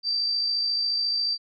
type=tone with amplitude modulation; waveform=sine; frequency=4672 Hz; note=D8; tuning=10 cents flat; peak=-21 dBFS; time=0.03-1.38 s; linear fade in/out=50 ms; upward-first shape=sine; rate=54.2 Hz; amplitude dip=35%; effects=none

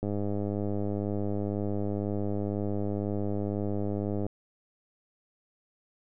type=click train; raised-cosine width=2 ms; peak=-19 dBFS; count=433; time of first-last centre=0.03-4.265 s; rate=102 Hz; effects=none

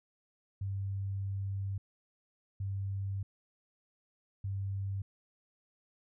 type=tone bursts at uneven times; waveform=sine; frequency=98 Hz; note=G2; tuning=in tune; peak=-33 dBFS; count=3; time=0.61-1.78 / 2.6-3.23 / 4.44-5.02 s; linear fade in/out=5 ms; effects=none

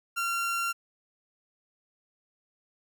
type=tone; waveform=30% pulse; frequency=1376 Hz; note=F6; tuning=26 cents flat; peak=-25 dBFS; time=0.16-0.73 s; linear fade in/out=20 ms; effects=none

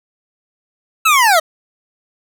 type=linear sweep; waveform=25% pulse; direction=down; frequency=1340 to 609 Hz; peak=-5 dBFS; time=1.05-1.4 s; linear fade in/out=10 ms; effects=none

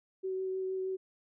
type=tone with vibrato; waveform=sine; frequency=377.3 Hz; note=F#4; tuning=34 cents sharp; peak=-32 dBFS; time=0.23-0.97 s; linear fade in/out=20 ms; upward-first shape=triangle; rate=6.4 Hz; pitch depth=12 cents each way; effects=none

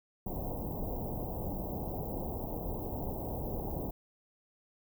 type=band-stop noise; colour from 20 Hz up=pink; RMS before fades=-37 dBFS; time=0.26-3.91 s; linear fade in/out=5 ms; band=870 to 15000 Hz; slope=48 dB/octave; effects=none

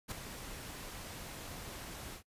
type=noise with ADSR envelope; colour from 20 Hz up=pink; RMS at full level=-38 dBFS; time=0.08-2.23 s; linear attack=34 ms; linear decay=8 ms; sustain=-8 dB; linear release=95 ms; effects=noise-tail reverb RT60 0.1 s tail -23 dB re dry + resampled to 32000 Hz

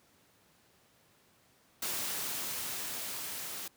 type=noise with level ramp; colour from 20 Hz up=white; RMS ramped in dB=-35 to -41 dBFS; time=1.82-3.68 s; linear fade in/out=5 ms; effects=pink hiss -66 dBFS RMS until 3.76 s + high-pass 100 Hz 12 dB/octave

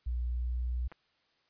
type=tone with pitch glide; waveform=sine; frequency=60.4 to 61.1 Hz; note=B1 to B1; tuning=-38 to -18 cents; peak=-30 dBFS; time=0.06-0.88 s; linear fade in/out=10 ms; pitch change=+20 cents; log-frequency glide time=0.28-0.59 s
type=clicks; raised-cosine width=0.5 ms; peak=-34 dBFS; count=2; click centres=0.917 / 0.923 s
effects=white hiss -72 dBFS RMS until 1.49 s + resampled to 11025 Hz

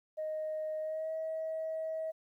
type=tone with pitch glide; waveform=sine; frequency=622.3 to 639.1 Hz; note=D#5 to D#5; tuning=0 to +46 cents; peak=-33 dBFS; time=0.17-2.12 s; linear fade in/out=20 ms; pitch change=+46 cents; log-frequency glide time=0.8-1.12 s; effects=tanh soft clip ceiling -30 dBFS + 12-bit

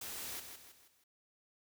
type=noise with echo; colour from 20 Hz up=white; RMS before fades=-44 dBFS; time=0.01-0.4 s; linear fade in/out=5 ms; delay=160 ms; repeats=4; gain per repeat=-7 dB; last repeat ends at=1.04 s; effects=none

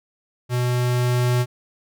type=tone with level ramp; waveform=square; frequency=123.47 Hz; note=B2; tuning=in tune; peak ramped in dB=-20 to -17 dBFS; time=0.49-1.46 s; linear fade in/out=50 ms; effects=none

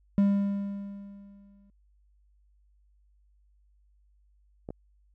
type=tone with exponential decay; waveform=triangle; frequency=200 Hz; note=G3; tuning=35 cents sharp; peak=-16 dBFS; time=0.18-1.7 s; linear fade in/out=0 ms; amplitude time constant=330 ms
type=clicks; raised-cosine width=2 ms; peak=-24 dBFS; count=2; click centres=4.689 / 4.705 s
effects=added 50 Hz sine -61 dBFS peak until 5.14 s

